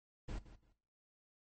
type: noise with echo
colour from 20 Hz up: brown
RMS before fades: -41 dBFS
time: 0.28-0.39 s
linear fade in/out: 10 ms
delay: 170 ms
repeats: 2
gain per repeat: -14 dB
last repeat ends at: 0.73 s
effects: noise-tail reverb RT60 0.5 s tail -17 dB re dry + MP3 32 kbps